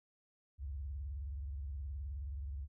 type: tone with vibrato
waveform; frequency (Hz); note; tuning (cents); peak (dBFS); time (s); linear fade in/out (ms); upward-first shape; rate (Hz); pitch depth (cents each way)
sine; 69.3; C#2; 0; -39; 0.58-2.68; 50; triangle; 19; 290
effects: none